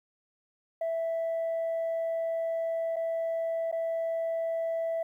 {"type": "tone with dropouts", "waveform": "sine", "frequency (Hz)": 659.3, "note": "E5", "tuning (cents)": 0, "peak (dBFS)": -26, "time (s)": [0.81, 5.03], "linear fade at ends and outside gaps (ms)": 5, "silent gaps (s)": [[2.96, 2.965], [3.715, 3.725]], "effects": ["tanh soft clip ceiling -26 dBFS", "11-bit"]}